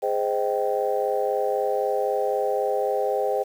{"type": "chord", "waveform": "sine", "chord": "Ab major seventh", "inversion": "none", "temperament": "just", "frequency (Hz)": [415.3, 519.1, 623, 778.7], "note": ["Ab4", "C5", "Eb5", "G5"], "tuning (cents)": [0, -14, 2, -12], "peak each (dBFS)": [-26, -25, -28, -27], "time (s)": [0.02, 3.44], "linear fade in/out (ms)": 20, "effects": ["tanh soft clip ceiling -11 dBFS", "8-bit"]}